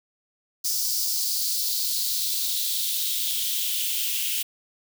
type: noise with high-pass filter sweep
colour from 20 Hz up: blue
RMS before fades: -26 dBFS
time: 0.64-4.43 s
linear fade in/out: 10 ms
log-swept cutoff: 5200 to 2800 Hz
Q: 3.6
effects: none